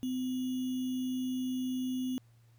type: tone with sample-and-hold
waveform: sine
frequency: 255.7 Hz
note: C4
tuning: 40 cents flat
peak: -31 dBFS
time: 0.03-2.18 s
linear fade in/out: 0 ms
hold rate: 3150 Hz
effects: added 116 Hz sine -59 dBFS peak until 2.58 s + pink hiss -72 dBFS RMS until 2.58 s